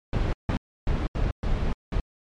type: noise bursts at uneven times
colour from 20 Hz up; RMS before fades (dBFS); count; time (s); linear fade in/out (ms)
brown; -24; 6; 0.13-0.33 / 0.49-0.57 / 0.87-1.07 / 1.15-1.31 / 1.43-1.73 / 1.92-2; 2
effects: low-pass 4000 Hz 12 dB/octave + MP3 64 kbps